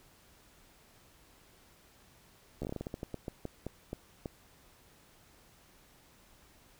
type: slowing click train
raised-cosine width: 2 ms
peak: -24 dBFS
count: 17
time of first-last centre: 2.62-4.258 s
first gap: 13 ms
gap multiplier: 1.24
effects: pink hiss -62 dBFS RMS until 6.79 s